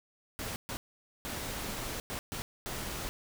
pink noise bursts at uneven times, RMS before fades -38 dBFS, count 6, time 0.39-0.56 / 0.69-0.77 / 1.25-2 / 2.1-2.19 / 2.32-2.42 / 2.66-3.09 s, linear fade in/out 0 ms, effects none

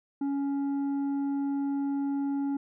sine tone with tanh clipping, 279.3 Hz, C#4, 13 cents sharp, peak -28 dBFS, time 0.21-2.57 s, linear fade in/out 5 ms, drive 6 dB, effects none

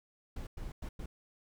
brown noise bursts at uneven times, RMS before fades -41 dBFS, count 4, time 0.36-0.47 / 0.57-0.72 / 0.82-0.89 / 0.99-1.06 s, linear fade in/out 5 ms, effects none

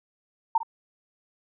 sine tone with echo, 909 Hz, A#5, 44 cents flat, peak -17 dBFS, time 0.55-0.58 s, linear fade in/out 5 ms, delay 52 ms, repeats 1, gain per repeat -13 dB, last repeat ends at 0.632 s, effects none

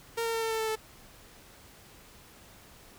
sawtooth tone with pitch steps, 461 / 457 / 453.1 / 449.2 / 445.3 / 441.5 / 437.6 Hz, A#4 / A#4 / A#4 / A4 / A4 / A4 / A4, -19 / -34 / -49 / +36 / +21 / +6 / -9 cents, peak -25 dBFS, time 0.17-0.758 s, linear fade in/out 10 ms, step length 84 ms, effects pink hiss -54 dBFS RMS until 2.98 s

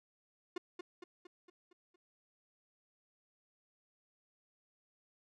45% pulse tone with echo, 356.5 Hz, F4, 36 cents sharp, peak -37 dBFS, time 0.56-0.58 s, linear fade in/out 5 ms, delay 230 ms, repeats 6, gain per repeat -5 dB, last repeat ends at 1.96 s, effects low-pass 5000 Hz 12 dB/octave

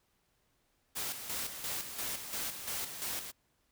white noise with tremolo, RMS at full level -37 dBFS, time 0.95-3.32 s, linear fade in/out 20 ms, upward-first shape square, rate 2.9 Hz, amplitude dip 55%, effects pink hiss -75 dBFS RMS until 3.71 s

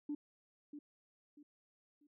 sine tone with echo, 293.7 Hz, D4, in tune, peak -36 dBFS, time 0.09-0.15 s, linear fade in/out 5 ms, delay 640 ms, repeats 3, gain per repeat -10 dB, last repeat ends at 2.07 s, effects tanh soft clip ceiling -32 dBFS

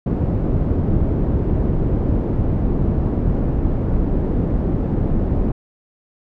pink low-pass noise, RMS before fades -18 dBFS, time 0.06-5.52 s, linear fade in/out 5 ms, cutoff 350 Hz, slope 12 dB/octave, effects none

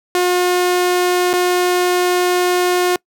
sawtooth tone with dropouts, 358.9 Hz, F4, 47 cents sharp, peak -9 dBFS, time 0.15-2.96 s, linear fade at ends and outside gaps 1 ms, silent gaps 1.331-1.337 s, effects noise-tail reverb RT60 0.1 s tail -25 dB re dry

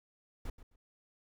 brown noise with echo, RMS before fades -38 dBFS, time 0.45-0.5 s, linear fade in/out 5 ms, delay 130 ms, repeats 2, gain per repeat -14 dB, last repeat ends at 0.76 s, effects none

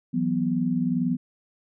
sine chord, E suspended second, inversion none, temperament equal, 164.81 / 185 / 246.9 Hz, E3 / F#3 / B3, 0 / 0 / 0 cents, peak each -28 / -27 / -24 dBFS, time 0.13-1.17 s, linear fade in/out 20 ms, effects none

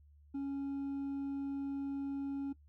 sine tone with hard clipping, 277.2 Hz, C#4, in tune, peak -36 dBFS, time 0.34-2.53 s, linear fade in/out 10 ms, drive 2 dB, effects noise-tail reverb RT60 0.1 s tail -18 dB re dry + added 73 Hz sine -59 dBFS peak until 2.68 s

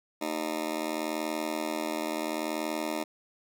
20% pulse tone with amplitude modulation, 307.4 Hz, D#4, 21 cents flat, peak -21 dBFS, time 0.21-3.04 s, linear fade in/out 10 ms, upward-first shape sine, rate 80.7 Hz, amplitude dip 100%, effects none

